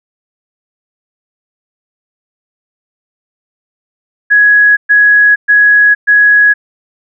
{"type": "tone bursts", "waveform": "sine", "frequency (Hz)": 1672, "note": "G#6", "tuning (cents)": 11, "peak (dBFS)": -3, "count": 4, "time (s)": [4.3, 6.54], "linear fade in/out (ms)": 20, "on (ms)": 470, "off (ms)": 120, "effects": []}